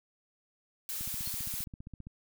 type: noise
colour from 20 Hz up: blue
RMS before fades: -37 dBFS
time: 0.89-1.64 s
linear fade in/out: 0 ms
type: click train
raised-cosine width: 5 ms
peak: -32 dBFS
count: 17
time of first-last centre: 1.01-2.07 s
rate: 15.1 Hz
type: tone with exponential decay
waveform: sawtooth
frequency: 4312 Hz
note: C#8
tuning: 49 cents flat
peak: -34 dBFS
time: 1.26-1.4 s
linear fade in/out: 1 ms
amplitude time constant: 30 ms
effects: none